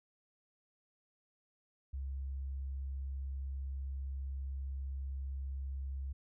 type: tone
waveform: sine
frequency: 67.6 Hz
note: C#2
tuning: 43 cents flat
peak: -37 dBFS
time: 1.93-6.13 s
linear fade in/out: 10 ms
effects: none